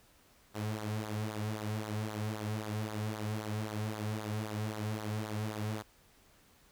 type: tone with flanger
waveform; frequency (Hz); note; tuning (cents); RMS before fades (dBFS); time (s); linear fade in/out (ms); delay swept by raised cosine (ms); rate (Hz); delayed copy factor
sawtooth; 107.1; A2; -46; -37; 0.54-5.83; 20; 0.36 to 3.46; 3.8; -0.7
effects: pink hiss -64 dBFS RMS until 6.71 s